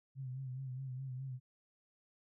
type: tone with vibrato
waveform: sine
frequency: 130.7 Hz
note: C3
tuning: 1 cent flat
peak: -40 dBFS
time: 0.15-1.4 s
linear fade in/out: 50 ms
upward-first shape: sine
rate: 4.8 Hz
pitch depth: 61 cents each way
effects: none